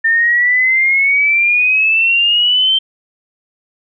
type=exponential sweep; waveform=sine; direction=up; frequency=1799 to 3136 Hz; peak=-9 dBFS; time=0.04-2.79 s; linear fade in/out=10 ms; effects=none